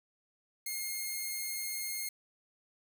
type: tone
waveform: 5% pulse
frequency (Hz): 2139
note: C7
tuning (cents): +38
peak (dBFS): -25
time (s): 0.66-2.09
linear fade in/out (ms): 5
effects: 11-bit